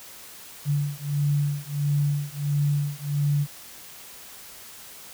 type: beating tone pair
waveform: sine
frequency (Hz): 144.1 / 145.6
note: D3 / D3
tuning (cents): -33 / -15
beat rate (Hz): 1.5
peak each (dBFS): -25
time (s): 0.65-3.47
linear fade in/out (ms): 50
effects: white hiss -44 dBFS RMS until 5.13 s